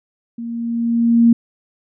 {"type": "tone with level ramp", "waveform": "sine", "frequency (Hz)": 233.1, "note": "A#3", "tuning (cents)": 0, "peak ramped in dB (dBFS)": [-25, -6], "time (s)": [0.38, 1.33], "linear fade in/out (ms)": 5, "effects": []}